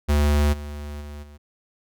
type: tone with level steps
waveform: square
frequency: 73.42 Hz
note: D2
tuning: in tune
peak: -17 / -32 / -35 / -43 dBFS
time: 0.08-1.38 s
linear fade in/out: 20 ms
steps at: 0.52 / 1 / 1.22 s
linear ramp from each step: 20 ms
effects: none